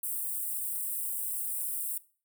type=high-pass noise; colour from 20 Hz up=white; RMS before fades=-34 dBFS; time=0.03-1.98 s; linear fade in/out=5 ms; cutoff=8100 Hz; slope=96 dB/octave; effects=noise-tail reverb RT60 0.4 s tail -19 dB re dry